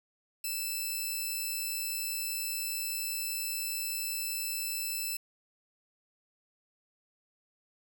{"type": "tone pair together", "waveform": "5% pulse", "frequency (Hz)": [2635, 4099], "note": ["E7", "C8"], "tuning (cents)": [-1, -36], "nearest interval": "minor sixth", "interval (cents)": 765, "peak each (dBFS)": [-24, -34], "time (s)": [0.44, 5.17], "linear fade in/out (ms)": 5, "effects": []}